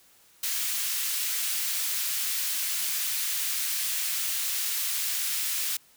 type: high-pass noise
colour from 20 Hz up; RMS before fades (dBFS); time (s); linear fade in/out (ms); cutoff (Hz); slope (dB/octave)
white; -29; 0.43-5.77; 5; 1900; 12
effects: white hiss -59 dBFS RMS until 5.96 s